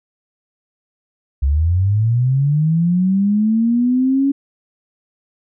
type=linear sweep; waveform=sine; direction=up; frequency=65.1 to 280 Hz; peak=-12 dBFS; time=1.42-4.32 s; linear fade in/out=10 ms; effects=none